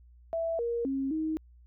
sine tone with pitch steps, 661 / 470.2 / 270.4 / 315 Hz, E5 / A#4 / C#4 / D#4, +5 / +15 / -43 / +21 cents, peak -28 dBFS, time 0.33-1.37 s, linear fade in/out 0 ms, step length 260 ms, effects added 60 Hz sine -53 dBFS peak until 1.66 s

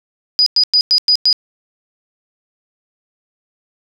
sine tone bursts, 4937 Hz, D#8, 14 cents flat, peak -8 dBFS, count 6, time 0.39-1.328 s, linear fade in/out 0 ms, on 73 ms, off 100 ms, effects none

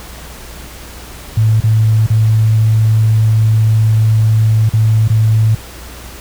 sine tone with dropouts, 110 Hz, A2, in tune, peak -7 dBFS, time 1.37-5.55 s, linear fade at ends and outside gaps 5 ms, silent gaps 1.604-1.637 / 2.066-2.101 / 4.692-4.735 / 5.079-5.099 s, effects added 60 Hz sine -33 dBFS peak until 6.2 s + pink hiss -33 dBFS RMS until 6.2 s

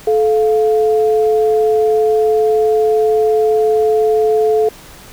sine tone pair together, 433.8 / 698.5 Hz, A4 / F5, -25 / 0 cents, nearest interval minor sixth, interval 825 cents, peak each -10 / -19 dBFS, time 0.07-4.69 s, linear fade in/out 5 ms, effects pink hiss -38 dBFS RMS until 5.12 s

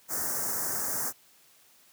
white band-stop noise, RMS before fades -31 dBFS, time 0.08-1.13 s, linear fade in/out 50 ms, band 1800 to 5500 Hz, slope 48 dB/octave, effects white hiss -60 dBFS RMS until 1.92 s + high-pass 100 Hz 12 dB/octave

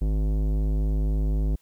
sine tone with tanh clipping, 51.91 Hz, G#1, in tune, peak -23 dBFS, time 0.01-1.56 s, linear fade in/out 10 ms, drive 16 dB, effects white hiss -65 dBFS RMS until 1.61 s

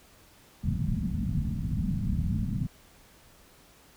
white low-pass noise, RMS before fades -29 dBFS, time 0.63-2.67 s, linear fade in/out 10 ms, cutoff 220 Hz, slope 48 dB/octave, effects pink hiss -57 dBFS RMS until 3.96 s

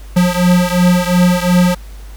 square beating tone pair, 177.7 / 180.5 Hz, F3 / F#3, +30 / -43 cents, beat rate 2.8 Hz, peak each -12 / -14 dBFS, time 0.16-1.75 s, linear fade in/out 10 ms, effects added 50 Hz sine -29 dBFS peak until 2.16 s + pink hiss -43 dBFS RMS until 2.16 s

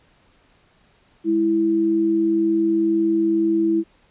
sine tone pair together, 207.7 / 329.7 Hz, G#3 / E4, 0 / 0 cents, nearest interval minor sixth, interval 800 cents, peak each -26 / -16 dBFS, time 1.24-3.84 s, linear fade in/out 50 ms, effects pink hiss -58 dBFS RMS until 4.1 s + resampled to 8000 Hz

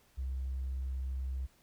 triangle tone with tanh clipping, 65.41 Hz, C2, in tune, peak -33 dBFS, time 0.17-1.47 s, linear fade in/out 20 ms, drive 2 dB, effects pink hiss -67 dBFS RMS until 1.62 s

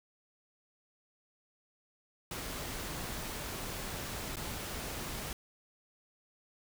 pink noise with dropouts, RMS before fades -40 dBFS, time 2.31-5.33 s, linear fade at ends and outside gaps 2 ms, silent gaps 4.358-4.368 s, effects none

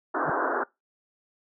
white band-pass noise, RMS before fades -27 dBFS, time 0.14-0.64 s, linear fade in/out 10 ms, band 260 to 1600 Hz, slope 96 dB/octave
triangle tone with exponential growth, 153.9 Hz, D#3, 19 cents flat, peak -25 dBFS, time 0.22-0.3 s, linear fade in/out 2 ms, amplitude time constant 16 ms
effects noise-tail reverb RT60 0.2 s tail -23 dB re dry

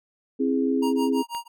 sine chord, C augmented, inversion none, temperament equal with one note detuned, 265.1 / 329.6 / 415.3 Hz, C4 / E4 / G#4, +23 / 0 / 0 cents, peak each -22 / -28 / -26 dBFS, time 0.39-1.23 s, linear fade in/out 20 ms
square tone with tremolo, 940 Hz, A#5, 14 cents sharp, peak -28 dBFS, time 0.82-1.48 s, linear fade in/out 10 ms, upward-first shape sine, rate 6 Hz, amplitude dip 100%
click, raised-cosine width 0.3 ms, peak -24 dBFS, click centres 1.349 s
effects none

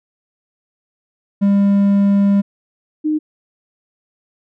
triangle / sine tone pair in turn, 200 / 306.7 Hz, G3 / D#4, +35 / -25 cents, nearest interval perfect fifth, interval 740 cents, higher second, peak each -8 / -14 dBFS, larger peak first, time 1.41-2.42 / 3.04-3.19 s, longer first, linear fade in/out 20 ms, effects none

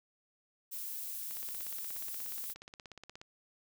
violet noise, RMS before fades -41 dBFS, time 0.71-2.54 s, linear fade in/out 20 ms
click train, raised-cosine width 0.2 ms, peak -31 dBFS, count 33, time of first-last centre 1.31-3.215 s, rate 16.8 Hz
effects none

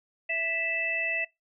harmonic tone, 659.3 Hz, E5, in tune, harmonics 1 / 3 / 4, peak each -36 / -31 / -29 dBFS, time 0.29-1.25 s, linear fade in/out 10 ms, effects noise-tail reverb RT60 0.2 s tail -23 dB re dry

